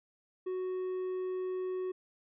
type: tone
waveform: triangle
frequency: 370 Hz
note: F#4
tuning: in tune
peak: -31 dBFS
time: 0.46-1.92 s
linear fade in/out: 10 ms
effects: resampled to 8000 Hz